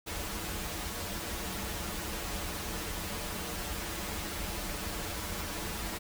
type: noise with comb filter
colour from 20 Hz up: pink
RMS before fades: -37 dBFS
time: 0.06-5.99 s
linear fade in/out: 20 ms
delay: 7.7 ms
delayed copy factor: -0.8
effects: none